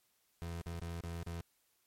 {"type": "tone with dropouts", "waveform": "30% pulse", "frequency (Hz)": 84.6, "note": "E2", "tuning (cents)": 45, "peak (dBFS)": -37, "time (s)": [0.42, 1.41], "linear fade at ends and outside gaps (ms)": 0, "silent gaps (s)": [[0.614, 0.661], [0.797, 0.816], [1.008, 1.037], [1.231, 1.265]], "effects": ["white hiss -75 dBFS RMS until 1.86 s", "MP3 64 kbps"]}